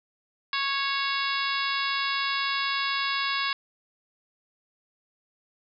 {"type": "harmonic tone with a mistuned harmonic", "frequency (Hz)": 552, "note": "C#5", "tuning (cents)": -7, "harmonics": [2, 3, 4, 5, 6, 7, 8, 9], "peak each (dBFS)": [-30, -32, -33, -34, -35, -35, -36, -37], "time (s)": [0.53, 3.53], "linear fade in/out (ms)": 2, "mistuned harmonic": 6, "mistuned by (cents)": 49, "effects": []}